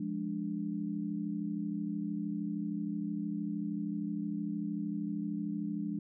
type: chord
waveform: sine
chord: D diminished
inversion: first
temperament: equal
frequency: 174.61 / 207.7 / 293.7 Hz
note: F3 / Ab3 / D4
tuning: 0 / 0 / 0 cents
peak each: -39 / -36 / -38 dBFS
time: 0-5.99 s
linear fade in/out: 5 ms
effects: none